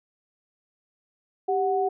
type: tone pair together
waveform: sine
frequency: 392 / 740 Hz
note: G4 / F#5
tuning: 0 / 0 cents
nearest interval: major seventh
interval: 1100 cents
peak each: -24 dBFS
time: 1.48-1.89 s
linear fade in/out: 10 ms
effects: none